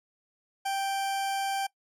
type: tone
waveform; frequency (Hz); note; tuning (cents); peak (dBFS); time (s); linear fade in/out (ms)
40% pulse; 784; G5; 0; -27; 0.65-1.67; 10
effects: noise-tail reverb RT60 0.1 s tail -21 dB re dry + resampled to 32000 Hz